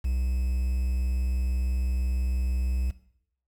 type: tone with quantisation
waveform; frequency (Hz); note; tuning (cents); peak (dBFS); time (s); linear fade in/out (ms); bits
triangle; 63; B1; +35; -22; 0.04-2.91; 10; 8
effects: noise-tail reverb RT60 0.7 s tail -17 dB re dry